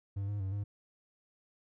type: tone with pitch steps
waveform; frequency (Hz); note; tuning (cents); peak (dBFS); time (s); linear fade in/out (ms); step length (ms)
triangle; 99.1 / 102.6 / 95.8 / 101.7; G2 / G#2 / G2 / G#2; +19 / -21 / -39 / -36; -31; 0.16-0.64; 10; 120
effects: none